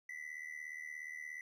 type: ring-modulated tone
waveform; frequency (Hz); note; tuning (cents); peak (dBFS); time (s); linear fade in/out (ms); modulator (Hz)
triangle; 1990; B6; +13; -39; 0.09-1.41; 2; 38.5
effects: none